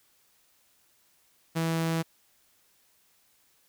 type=tone; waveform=sawtooth; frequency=163.8 Hz; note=E3; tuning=11 cents flat; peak=-22 dBFS; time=1.55-2.03 s; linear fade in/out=20 ms; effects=white hiss -66 dBFS RMS until 3.68 s